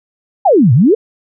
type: exponential two-way sweep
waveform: sine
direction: down then up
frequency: 870 to 110 to 483 Hz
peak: -5 dBFS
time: 0.45-0.95 s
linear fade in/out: 10 ms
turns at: 0.73 s
effects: none